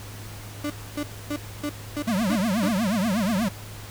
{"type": "tone bursts", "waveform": "35% pulse", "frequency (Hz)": 293.7, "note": "D4", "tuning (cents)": 0, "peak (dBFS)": -24, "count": 7, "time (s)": [0.64, 2.687], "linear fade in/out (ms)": 5, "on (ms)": 61, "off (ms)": 270}
{"type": "tone with vibrato", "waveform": "square", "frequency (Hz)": 207.7, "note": "G#3", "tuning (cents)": 0, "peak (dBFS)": -22, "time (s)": [2.07, 3.49], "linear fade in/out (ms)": 10, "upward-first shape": "triangle", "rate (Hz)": 8.3, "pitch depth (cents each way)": 290}
{"effects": ["added 104 Hz sine -39 dBFS peak until 3.9 s", "pink hiss -42 dBFS RMS until 3.9 s"]}